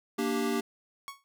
square chord, G minor, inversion first, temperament equal, 233.1 / 293.7 / 392 Hz, Bb3 / D4 / G4, 0 / 0 / 0 cents, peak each -32 / -34 / -32 dBFS, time 0.18-0.61 s, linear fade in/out 10 ms
sawtooth tone with exponential decay, 1108.7 Hz, C#6, in tune, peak -31 dBFS, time 1.08-1.24 s, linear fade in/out 0 ms, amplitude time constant 33 ms
effects none

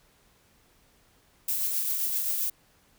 violet noise with tremolo, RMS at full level -27 dBFS, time 1.48-2.5 s, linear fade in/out 5 ms, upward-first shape triangle, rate 7.6 Hz, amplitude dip 35%, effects pink hiss -63 dBFS RMS until 2.98 s

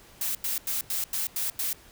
blue noise bursts, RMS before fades -29 dBFS, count 7, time 0.21-1.73 s, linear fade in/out 2 ms, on 140 ms, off 90 ms, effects pink hiss -53 dBFS RMS until 1.91 s

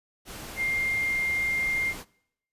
sine tone in noise, 2111 Hz, C7, 15 cents sharp, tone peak -25 dBFS, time 0.56-1.94 s, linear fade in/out 50 ms, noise pink, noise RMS -40 dBFS, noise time 0.25-2.05 s, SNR +12 dB, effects noise-tail reverb RT60 0.7 s tail -21 dB re dry + resampled to 32000 Hz

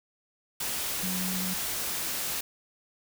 sine tone in noise, 185 Hz, F#3, in tune, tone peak -32 dBFS, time 1.03-1.54 s, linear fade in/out 5 ms, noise white, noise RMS -32 dBFS, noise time 0.6-2.41 s, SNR -3 dB, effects none

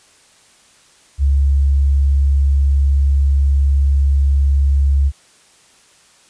sine tone, 69.4 Hz, C#2, 3 cents sharp, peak -10 dBFS, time 1.18-5.12 s, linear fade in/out 50 ms, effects white hiss -50 dBFS RMS until 6.29 s + resampled to 22050 Hz

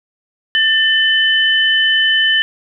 sine tone pair together, 1784 / 3025 Hz, A6 / F#7, +23 / +38 cents, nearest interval major sixth, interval 915 cents, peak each -13 dBFS, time 0.55-2.42 s, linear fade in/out 0 ms, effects none

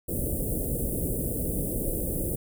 pink band-stop noise, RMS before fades -29 dBFS, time 0.08-2.36 s, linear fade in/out 10 ms, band 570 to 9100 Hz, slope 48 dB/octave, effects none

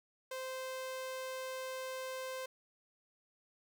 sawtooth tone, 520 Hz, C5, 11 cents flat, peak -36 dBFS, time 0.31-2.46 s, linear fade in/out 5 ms, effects none

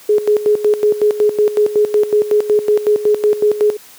sine tone with tremolo, 420 Hz, G#4, 19 cents sharp, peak -8 dBFS, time 0.09-3.77 s, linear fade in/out 5 ms, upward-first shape square, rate 5.4 Hz, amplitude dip 75%, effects white hiss -41 dBFS RMS until 3.98 s + high-pass 150 Hz 12 dB/octave

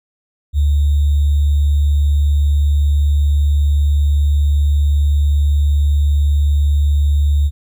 sine tone with sample-and-hold, 72.6 Hz, D2, 19 cents flat, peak -10 dBFS, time 0.53-7.51 s, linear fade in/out 50 ms, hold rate 3675 Hz, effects none

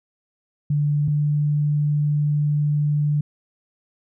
sine tone pair in turn, 146.83 / 147.85 Hz, D3 / D3, 0 / +12 cents, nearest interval unison, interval 12 cents, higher second, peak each -17 dBFS, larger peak neither, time 0.7-1.08 / 1.08-3.21 s, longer second, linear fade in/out 5 ms, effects none

